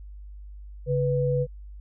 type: tone pair together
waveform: sine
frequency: 138.59 / 493.9 Hz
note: C#3 / B4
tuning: 0 / 0 cents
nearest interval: octave + minor seventh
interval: 2200 cents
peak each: -24 dBFS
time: 0.86-1.47 s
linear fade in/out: 50 ms
effects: added 50 Hz sine -39 dBFS peak until 1.8 s